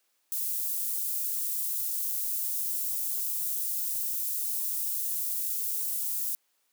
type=high-pass noise; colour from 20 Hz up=white; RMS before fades=-31 dBFS; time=0.32-6.35 s; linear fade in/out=0 ms; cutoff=11000 Hz; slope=12 dB/octave; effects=white hiss -73 dBFS RMS until 6.72 s + high-pass 300 Hz 12 dB/octave